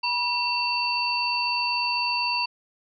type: tone cluster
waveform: sine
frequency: 966 / 2710 / 4574 Hz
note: B5 / E7 / D8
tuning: -39 / +47 / -47 cents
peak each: -27 dBFS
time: 0.03-2.46 s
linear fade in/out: 10 ms
effects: none